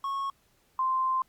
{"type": "tone pair in turn", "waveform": ["triangle", "sine"], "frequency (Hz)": [1098, 1043.4], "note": ["C#6", "C6"], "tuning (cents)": [-17, -5], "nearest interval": "minor second", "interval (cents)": 88, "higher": "first", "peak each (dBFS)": [-27, -24], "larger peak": "second", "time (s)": [[0.04, 0.3], [0.79, 1.22]], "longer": "second", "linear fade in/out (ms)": 2, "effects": ["pink hiss -67 dBFS RMS until 1.28 s", "Opus 48 kbps"]}